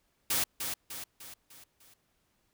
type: noise with echo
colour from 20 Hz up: white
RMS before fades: -29 dBFS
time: 0.3-0.44 s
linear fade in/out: 5 ms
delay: 300 ms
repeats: 5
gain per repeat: -6 dB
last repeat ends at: 1.94 s
effects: pink hiss -74 dBFS RMS until 2.53 s